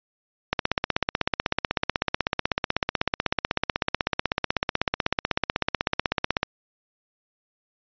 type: click train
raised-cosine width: 0.3 ms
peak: -5 dBFS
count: 96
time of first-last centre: 0.53-6.431 s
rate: 16.1 Hz
effects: resampled to 11025 Hz